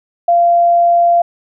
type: tone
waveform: sine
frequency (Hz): 690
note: F5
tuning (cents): -21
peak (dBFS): -7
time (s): 0.28-1.22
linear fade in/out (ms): 5
effects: none